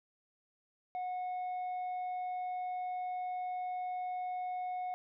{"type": "tone with tanh clipping", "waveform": "sine", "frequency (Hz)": 730, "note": "F#5", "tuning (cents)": -24, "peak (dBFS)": -36, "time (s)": [0.95, 4.94], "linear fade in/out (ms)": 0, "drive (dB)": 3, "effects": []}